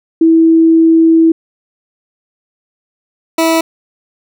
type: tone pair in turn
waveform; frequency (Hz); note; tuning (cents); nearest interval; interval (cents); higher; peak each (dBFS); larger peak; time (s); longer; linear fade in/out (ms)
sine / 20% pulse; 326.3 / 326.3; E4 / E4; -18 / -18; unison; 0; neither; -4; neither; 0.21-1.32 / 3.38-3.61; first; 5
effects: none